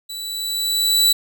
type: tone with level ramp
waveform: sawtooth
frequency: 3951 Hz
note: B7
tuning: in tune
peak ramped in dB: -26 to -8 dBFS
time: 0.09-1.13 s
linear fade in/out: 10 ms
effects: none